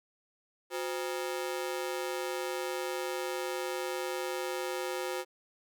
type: ring-modulated tone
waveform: sawtooth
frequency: 440 Hz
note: A4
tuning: in tune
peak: -26 dBFS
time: 0.7-5.25 s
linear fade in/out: 50 ms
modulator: 75.2 Hz
effects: none